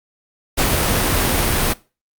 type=noise; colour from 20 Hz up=pink; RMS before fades=-17 dBFS; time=0.57-1.74 s; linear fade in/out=20 ms; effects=noise-tail reverb RT60 0.3 s tail -20 dB re dry + Opus 48 kbps